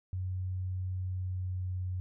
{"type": "tone with pitch glide", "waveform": "sine", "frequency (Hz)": [92.5, 91.7], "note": ["F#2", "F#2"], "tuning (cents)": [0, -15], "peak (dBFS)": -32, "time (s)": [0.13, 2], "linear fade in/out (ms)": 0, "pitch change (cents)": -15, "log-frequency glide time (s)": [0.95, 1.81], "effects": []}